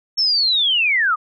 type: linear sweep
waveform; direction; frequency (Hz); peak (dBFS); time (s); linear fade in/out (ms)
sine; down; 5460 to 1174.7; -14; 0.17-1.16; 20
effects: none